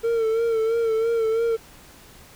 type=tone with vibrato; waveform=triangle; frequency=453.1 Hz; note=A#4; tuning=49 cents flat; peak=-17 dBFS; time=0.03-1.57 s; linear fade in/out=20 ms; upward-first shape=sine; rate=3 Hz; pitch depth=46 cents each way; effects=pink hiss -48 dBFS RMS until 2.35 s